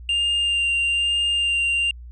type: tone with vibrato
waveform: triangle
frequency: 2794 Hz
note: F7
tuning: in tune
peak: -17 dBFS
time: 0.09-1.91 s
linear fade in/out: 2 ms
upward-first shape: sine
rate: 1.1 Hz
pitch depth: 12 cents each way
effects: added 60 Hz sine -36 dBFS peak until 2.11 s + resampled to 22050 Hz